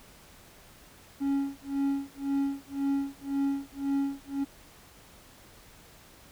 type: tone with tremolo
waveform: triangle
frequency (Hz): 277.2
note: C#4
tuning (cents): 0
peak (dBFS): -22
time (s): 1.2-4.45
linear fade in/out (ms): 20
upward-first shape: sine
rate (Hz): 1.9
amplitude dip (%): 100
effects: pink hiss -54 dBFS RMS until 6.31 s